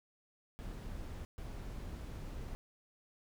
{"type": "noise bursts at uneven times", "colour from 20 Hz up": "brown", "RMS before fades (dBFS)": -44, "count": 2, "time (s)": [[0.59, 1.25], [1.38, 2.55]], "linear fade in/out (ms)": 0, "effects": []}